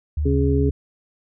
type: tone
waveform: sine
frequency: 75 Hz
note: D2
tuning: 37 cents sharp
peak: -19 dBFS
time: 0.17-0.71 s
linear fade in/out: 5 ms
type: harmonic tone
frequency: 138.59 Hz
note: C#3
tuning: in tune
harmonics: 1 / 2 / 3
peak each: -22 / -22 / -22 dBFS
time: 0.25-0.7 s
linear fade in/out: 10 ms
effects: none